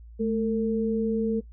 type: tone pair together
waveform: sine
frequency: 216.8 / 452.8 Hz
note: A3 / A4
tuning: -25 / +50 cents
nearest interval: octave + minor second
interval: 1275 cents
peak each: -25 dBFS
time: 0.19-1.41 s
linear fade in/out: 20 ms
effects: noise-tail reverb RT60 0.1 s tail -18 dB re dry + added 57 Hz sine -43 dBFS peak until 1.52 s